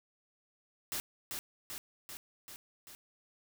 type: noise with echo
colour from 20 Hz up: white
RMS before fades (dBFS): -37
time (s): 0.92-1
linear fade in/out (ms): 0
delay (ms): 390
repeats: 5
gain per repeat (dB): -3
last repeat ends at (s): 2.95
effects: none